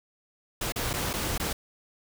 pink noise with dropouts, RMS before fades -30 dBFS, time 0.61-1.53 s, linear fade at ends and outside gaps 5 ms, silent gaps 0.722-0.759 / 0.932-0.937 / 1.132-1.136 / 1.379-1.398 s, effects none

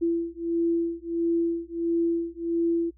sine beating tone pair, 335.8 / 337.3 Hz, E4 / E4, +32 / +40 cents, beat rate 1.5 Hz, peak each -26 dBFS, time 0.01-2.91 s, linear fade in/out 20 ms, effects noise-tail reverb RT60 0.1 s tail -21 dB re dry + added 60 Hz sine -53 dBFS peak until 2.97 s

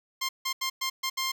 10% pulse tone bursts at uneven times, 1057 Hz, C6, 17 cents sharp, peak -19 dBFS, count 6, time 0.21-0.29 / 0.45-0.53 / 0.61-0.7 / 0.81-0.9 / 1.03-1.1 / 1.17-1.32 s, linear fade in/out 10 ms, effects none

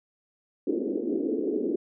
white band-pass noise, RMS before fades -28 dBFS, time 0.67-1.76 s, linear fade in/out 5 ms, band 240 to 440 Hz, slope 48 dB/octave, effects none

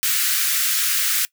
white high-pass noise, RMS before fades -20 dBFS, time 0.03-1.25 s, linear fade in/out 0 ms, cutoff 1300 Hz, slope 48 dB/octave, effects noise-tail reverb RT60 0.1 s tail -21 dB re dry

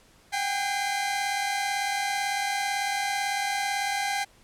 sawtooth tone cluster, 765 / 803 / 2061 Hz, G5 / G5 / C7, -42 / +41 / -27 cents, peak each -30 / -24 / -29 dBFS, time 0.32-4.25 s, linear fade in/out 20 ms, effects pink hiss -58 dBFS RMS until 4.43 s + low-pass 11000 Hz 12 dB/octave

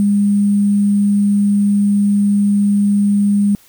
sine tone with sample-and-hold, 203.1 Hz, G#3, 38 cents flat, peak -10 dBFS, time 0-3.55 s, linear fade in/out 0 ms, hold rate 8820 Hz, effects white hiss -48 dBFS RMS until 3.68 s

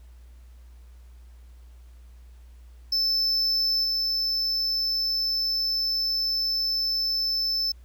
triangle tone with level steps, 5274 Hz, E8, in tune, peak -20 / -22 dBFS, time 2.92-7.72 s, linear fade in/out 5 ms, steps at 3.83 s, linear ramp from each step 20 ms, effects added 60 Hz sine -45 dBFS peak until 7.84 s + pink hiss -64 dBFS RMS until 7.84 s

